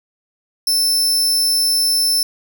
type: tone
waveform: sawtooth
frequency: 5300 Hz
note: E8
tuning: 9 cents sharp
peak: -11 dBFS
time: 0.67-2.23 s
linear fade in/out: 2 ms
effects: 8-bit